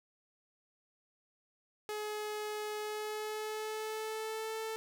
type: tone with pitch glide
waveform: sawtooth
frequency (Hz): 423.4 to 442.4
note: G#4 to A4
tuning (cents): +33 to +9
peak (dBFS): -33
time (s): 1.89-4.76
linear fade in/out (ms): 0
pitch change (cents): +76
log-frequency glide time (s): 2.79-4.58
effects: none